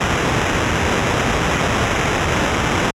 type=noise with sample-and-hold; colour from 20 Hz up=pink; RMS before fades=-17 dBFS; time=0-2.91 s; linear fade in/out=10 ms; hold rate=4410 Hz; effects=high-pass 60 Hz 12 dB/octave + low-pass 7000 Hz 12 dB/octave